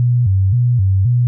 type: tone with vibrato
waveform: sine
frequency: 108.1 Hz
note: A2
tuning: 30 cents flat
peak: -10 dBFS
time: 0-1.27 s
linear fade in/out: 0 ms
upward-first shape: square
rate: 1.9 Hz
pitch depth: 210 cents each way
effects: none